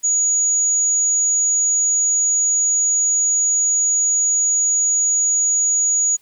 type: tone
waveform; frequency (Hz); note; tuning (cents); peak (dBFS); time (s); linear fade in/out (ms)
sine; 6800; G#8; +40; -14; 0.03-6.17; 20
effects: white hiss -57 dBFS RMS until 6.21 s